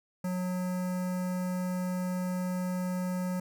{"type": "tone with notch filter", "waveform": "square", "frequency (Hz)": 182.1, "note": "F#3", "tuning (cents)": -27, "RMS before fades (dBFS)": -32, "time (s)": [0.24, 3.4], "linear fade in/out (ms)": 5, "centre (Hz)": 3400, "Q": 0.68, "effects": []}